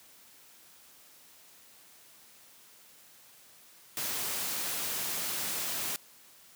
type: noise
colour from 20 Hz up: white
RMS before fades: -34 dBFS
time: 3.97-5.96 s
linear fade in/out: 0 ms
effects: white hiss -57 dBFS RMS until 6.55 s + high-pass 100 Hz 12 dB/octave